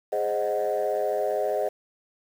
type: chord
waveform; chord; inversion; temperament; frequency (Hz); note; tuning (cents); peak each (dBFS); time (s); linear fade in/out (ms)
sine; Ab dominant seventh; none; equal with one note detuned; 415.3 / 527.2 / 622.3 / 740; Ab4 / C5 / Eb5 / Gb5; 0 / +13 / 0 / 0; -28 / -28 / -26 / -30; 0.12-1.69; 10
effects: tanh soft clip ceiling -17 dBFS + 8-bit